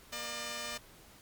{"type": "tone pair together", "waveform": "5% pulse", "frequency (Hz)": [235.7, 600.5], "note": ["A#3", "D5"], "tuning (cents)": [19, 38], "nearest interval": "octave + major third", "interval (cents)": 1619, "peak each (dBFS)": [-33, -27], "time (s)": [0.12, 0.78], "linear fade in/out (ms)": 10, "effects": ["pink hiss -57 dBFS RMS until 1.21 s", "MP3 96 kbps"]}